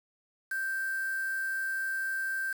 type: tone with quantisation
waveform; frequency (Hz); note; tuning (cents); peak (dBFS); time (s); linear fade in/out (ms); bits
sine; 1568; G6; 0; -30; 0.51-2.53; 5; 7
effects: none